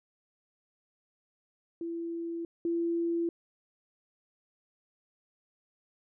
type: tone pair in turn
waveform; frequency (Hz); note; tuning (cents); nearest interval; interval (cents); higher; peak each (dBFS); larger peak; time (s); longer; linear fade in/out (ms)
sine; 335.8 / 337.9; E4 / E4; +32 / +43; unison; 11; second; -33 / -27; second; 1.81-2.45 / 2.65-3.29; neither; 2
effects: none